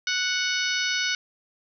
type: harmonic tone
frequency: 739 Hz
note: F#5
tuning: 2 cents flat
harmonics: 2 / 3 / 4 / 5 / 6 / 7 / 8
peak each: -28 / -30 / -31 / -32 / -33 / -33 / -34 dBFS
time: 0.07-1.15 s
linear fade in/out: 2 ms
effects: none